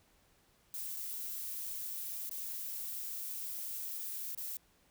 violet noise with dropouts, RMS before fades -41 dBFS, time 0.74-4.57 s, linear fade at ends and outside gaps 1 ms, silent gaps 0.965-0.969 / 2.294-2.312 / 4.349-4.376 s, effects pink hiss -69 dBFS RMS until 4.9 s

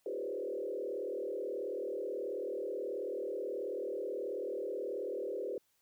sine tone with frequency modulation, 448.5 Hz, A4, 33 cents sharp, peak -35 dBFS, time 0.06-5.58 s, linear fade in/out 2 ms, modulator 38.5 Hz, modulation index 2.4, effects white hiss -75 dBFS RMS until 5.81 s

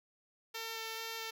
5% pulse tone with vibrato, 450 Hz, A4, 39 cents sharp, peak -28 dBFS, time 0.54-1.31 s, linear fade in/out 10 ms, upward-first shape square, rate 2.3 Hz, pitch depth 8 cents each way, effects none

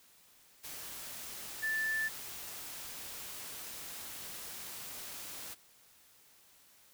sine tone in noise, 1760 Hz, A6, in tune, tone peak -31 dBFS, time 1.62-2.09 s, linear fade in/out 20 ms, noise white, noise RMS -45 dBFS, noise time 0.63-5.55 s, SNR +11 dB, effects white hiss -63 dBFS RMS until 6.93 s

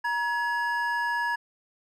triangle tone pair together, 948 / 1689.1 Hz, A#5 / G#6, +29 / +29 cents, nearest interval minor seventh, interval 1000 cents, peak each -26 dBFS, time 0.04-1.36 s, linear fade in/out 10 ms, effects none

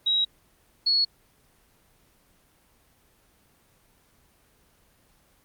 sine tone pair in turn, 3838 / 4362 Hz, A#7 / C#8, +50 / -29 cents, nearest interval major second, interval 221 cents, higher second, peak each -20 / -19 dBFS, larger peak second, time 0.06-0.25 / 0.86-1.05 s, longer neither, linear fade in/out 10 ms, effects pink hiss -62 dBFS RMS until 5.44 s + Opus 24 kbps

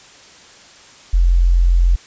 sine tone, 43.65 Hz, F1, in tune, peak -9 dBFS, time 1.13-1.96 s, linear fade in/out 10 ms, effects white hiss -43 dBFS RMS until 2.06 s + resampled to 16000 Hz

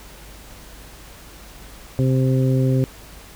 harmonic tone, 130.81 Hz, C3, in tune, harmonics 1 / 2 / 3 / 4, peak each -16 / -22 / -26 / -28 dBFS, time 1.99-2.84 s, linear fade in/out 0 ms, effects added 50 Hz sine -43 dBFS peak until 3.35 s + pink hiss -43 dBFS RMS until 3.35 s

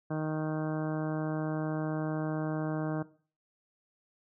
harmonic tone, 155.56 Hz, D#3, in tune, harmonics 1 / 2 / 3 / 4 / 5 / 6 / 7 / 8 / 9 / 10, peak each -33 / -35 / -41 / -39 / -44 / -49 / -48 / -51 / -52 / -49 dBFS, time 0.1-3.03 s, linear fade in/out 10 ms, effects noise-tail reverb RT60 0.4 s tail -17 dB re dry

